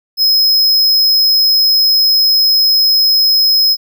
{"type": "tone", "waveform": "square", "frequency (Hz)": 5120, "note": "D#8", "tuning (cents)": 49, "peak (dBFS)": -8, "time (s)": [0.17, 3.77], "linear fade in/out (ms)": 50, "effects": []}